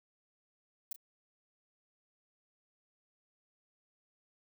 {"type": "noise with echo", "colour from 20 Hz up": "violet", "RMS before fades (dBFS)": -38, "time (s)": [0.91, 0.93], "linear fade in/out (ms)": 5, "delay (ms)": 32, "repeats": 1, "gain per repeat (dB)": -13, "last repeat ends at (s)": 0.962, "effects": []}